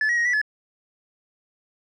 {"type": "tone with pitch steps", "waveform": "sine", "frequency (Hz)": [1731, 1906, 1881, 1957, 1716], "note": ["A6", "A#6", "A#6", "B6", "A6"], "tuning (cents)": [-29, 38, 15, -16, -44], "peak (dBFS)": -16, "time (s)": [0.01, 0.415], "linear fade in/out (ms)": 2, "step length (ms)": 81, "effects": ["tanh soft clip ceiling -18 dBFS"]}